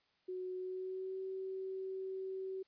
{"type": "tone with pitch glide", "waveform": "sine", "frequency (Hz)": [368.4, 380.3], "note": ["F#4", "F#4"], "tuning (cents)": [-7, 48], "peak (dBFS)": -39, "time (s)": [0.28, 2.63], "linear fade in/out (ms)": 10, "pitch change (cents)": 55, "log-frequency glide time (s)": [0.56, 1.2], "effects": ["white hiss -75 dBFS RMS until 2.67 s", "resampled to 11025 Hz"]}